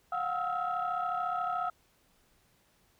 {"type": "tone cluster", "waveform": "sine", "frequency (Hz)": [716, 750, 1291, 1362], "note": ["F5", "F#5", "E6", "F6"], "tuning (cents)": [43, 23, -37, -44], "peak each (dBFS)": [-33, -37, -33, -38], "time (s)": [0.12, 1.7], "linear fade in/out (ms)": 5, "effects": ["tanh soft clip ceiling -23 dBFS", "pink hiss -68 dBFS RMS until 2.99 s"]}